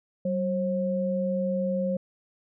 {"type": "tone pair together", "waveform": "sine", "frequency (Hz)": [190, 537], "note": ["F#3", "C5"], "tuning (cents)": [46, 45], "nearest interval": "octave + tritone", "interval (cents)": 1799, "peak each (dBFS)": -27, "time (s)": [0.25, 1.97], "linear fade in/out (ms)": 5, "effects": []}